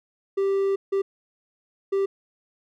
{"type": "tone bursts at uneven times", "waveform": "triangle", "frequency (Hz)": 392, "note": "G4", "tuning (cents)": 0, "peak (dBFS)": -18, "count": 3, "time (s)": [[0.37, 0.76], [0.92, 1.02], [1.92, 2.06]], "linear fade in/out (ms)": 10, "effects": []}